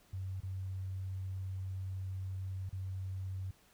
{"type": "tone with dropouts", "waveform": "sine", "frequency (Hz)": 94.6, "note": "F#2", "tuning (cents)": 39, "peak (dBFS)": -37, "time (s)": [0.13, 3.51], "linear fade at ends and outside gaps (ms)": 5, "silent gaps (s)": [[0.404, 0.432], [2.693, 2.727]], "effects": ["pink hiss -66 dBFS RMS until 3.73 s"]}